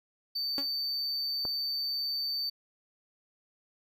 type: tone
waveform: triangle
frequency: 4571 Hz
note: D8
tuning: 48 cents flat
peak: -29 dBFS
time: 0.35-2.5 s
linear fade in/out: 10 ms
type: tone with exponential decay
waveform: sawtooth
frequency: 279.1 Hz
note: C#4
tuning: 12 cents sharp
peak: -28 dBFS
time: 0.58-0.69 s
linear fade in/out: 0 ms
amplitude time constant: 23 ms
type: click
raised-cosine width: 1 ms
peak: -24 dBFS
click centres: 1.452 s
effects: none